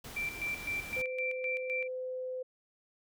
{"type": "noise", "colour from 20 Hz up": "pink", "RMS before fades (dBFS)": -46, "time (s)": [0.04, 1.02], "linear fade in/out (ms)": 5}
{"type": "tone with tremolo", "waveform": "sine", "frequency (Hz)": 2349, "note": "D7", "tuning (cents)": 0, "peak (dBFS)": -32, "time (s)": [0.16, 1.88], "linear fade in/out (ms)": 10, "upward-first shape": "square", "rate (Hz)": 3.9, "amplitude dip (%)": 70}
{"type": "tone", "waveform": "sine", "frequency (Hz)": 511, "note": "C5", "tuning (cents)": -41, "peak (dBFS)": -35, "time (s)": [0.96, 2.43], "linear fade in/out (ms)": 10}
{"effects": []}